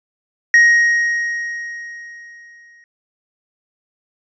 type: tone with exponential decay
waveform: triangle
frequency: 1879 Hz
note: A#6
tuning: 13 cents sharp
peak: -4 dBFS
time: 0.54-2.84 s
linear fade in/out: 1 ms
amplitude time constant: 500 ms
effects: resampled to 16000 Hz